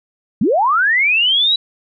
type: linear sweep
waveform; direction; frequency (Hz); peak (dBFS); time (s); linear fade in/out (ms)
sine; up; 164.9 to 3951; -11; 0.41-1.56; 5
effects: none